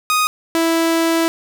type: tone pair in turn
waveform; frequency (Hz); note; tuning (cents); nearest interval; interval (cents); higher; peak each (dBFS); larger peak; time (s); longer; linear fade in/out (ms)
sawtooth; 1244.5 / 329.6; D#6 / E4; 0 / 0; octave + major seventh; 2300; first; -10; neither; 0.1-0.27 / 0.55-1.28; second; 0
effects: none